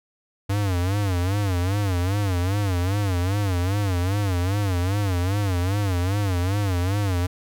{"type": "tone with vibrato", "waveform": "square", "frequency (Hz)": 95.2, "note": "F#2", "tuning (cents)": 50, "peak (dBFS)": -21, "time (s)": [0.49, 7.27], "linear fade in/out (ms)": 10, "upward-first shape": "sine", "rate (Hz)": 2.5, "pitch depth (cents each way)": 150, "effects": []}